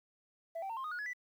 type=tone with pitch steps; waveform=sine; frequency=664 / 776.1 / 907.1 / 1060.1 / 1239.1 / 1448.2 / 1692.6 / 1978.3 Hz; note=E5 / G5 / A#5 / C6 / D#6 / F#6 / G#6 / B6; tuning=+12 / -18 / -47 / +22 / -8 / -38 / +32 / +2 cents; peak=-35 dBFS; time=0.55-1.134 s; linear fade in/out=10 ms; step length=73 ms; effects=tanh soft clip ceiling -36 dBFS + 11-bit